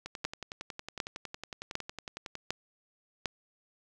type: two click trains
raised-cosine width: 0.2 ms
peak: -14 / -22 dBFS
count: 5 / 26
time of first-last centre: 0.25-3.258 / 0.06-2.354 s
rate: 1.33 / 10.9 Hz
effects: none